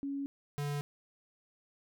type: tone pair in turn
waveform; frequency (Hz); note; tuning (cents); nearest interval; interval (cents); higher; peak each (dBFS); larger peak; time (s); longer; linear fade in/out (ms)
sine / square; 278.6 / 144.71; C#4 / D3; +9 / -25; major seventh; 1134; first; -34 / -34; neither; 0.03-0.26 / 0.58-0.81; neither; 0
effects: none